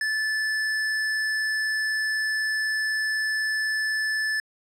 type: tone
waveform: square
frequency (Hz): 1744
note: A6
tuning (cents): -16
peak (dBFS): -24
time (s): 0.01-4.4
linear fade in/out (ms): 2
effects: low-pass 8000 Hz 12 dB/octave + 11-bit